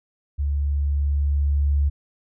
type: tone with level ramp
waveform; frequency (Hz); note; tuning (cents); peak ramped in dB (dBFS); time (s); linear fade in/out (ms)
sine; 71.5; D2; -46; -20 to -16; 0.38-1.9; 20
effects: none